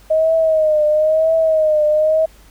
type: tone with vibrato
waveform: sine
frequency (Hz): 626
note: D#5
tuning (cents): +10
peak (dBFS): -11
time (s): 0.1-2.26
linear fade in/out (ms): 10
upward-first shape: triangle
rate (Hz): 1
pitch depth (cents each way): 72
effects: added 50 Hz sine -45 dBFS peak until 2.5 s + pink hiss -49 dBFS RMS until 2.5 s